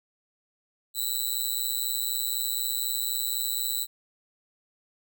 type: tone with amplitude modulation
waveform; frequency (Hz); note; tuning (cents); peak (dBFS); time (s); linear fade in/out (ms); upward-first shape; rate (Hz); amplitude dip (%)
10% pulse; 3951; B7; 0; -15; 0.94-3.87; 50; sine; 124; 100
effects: none